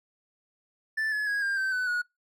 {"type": "tone with pitch steps", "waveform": "triangle", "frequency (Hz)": [1760, 1705, 1651.7, 1600, 1550, 1501.5, 1454.6], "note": ["A6", "G#6", "G#6", "G6", "G6", "F#6", "F#6"], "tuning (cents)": [0, 45, -10, 35, -20, 25, -30], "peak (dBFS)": -24, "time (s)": [0.97, 2.02], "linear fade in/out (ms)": 10, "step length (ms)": 150, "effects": ["noise-tail reverb RT60 0.2 s tail -25 dB re dry"]}